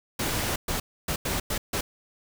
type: noise bursts at uneven times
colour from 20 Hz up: pink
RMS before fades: -28 dBFS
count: 6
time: 0.19-0.56 / 0.68-0.8 / 1.08-1.16 / 1.25-1.4 / 1.5-1.58 / 1.73-1.81 s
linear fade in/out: 5 ms
effects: none